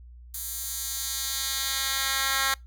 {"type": "tone with high-pass filter sweep", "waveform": "10% pulse", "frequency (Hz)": 269.7, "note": "C#4", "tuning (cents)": -47, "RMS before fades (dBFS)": -29, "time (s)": [0.34, 2.54], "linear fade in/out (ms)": 2, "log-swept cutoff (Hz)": [9800, 1600], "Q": 0.86, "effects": ["noise-tail reverb RT60 0.2 s tail -25 dB re dry", "added 60 Hz sine -44 dBFS peak until 2.66 s"]}